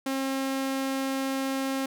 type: tone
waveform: sawtooth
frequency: 268.5 Hz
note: C4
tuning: 45 cents sharp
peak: -23 dBFS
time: 0.06-1.86 s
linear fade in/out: 5 ms
effects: none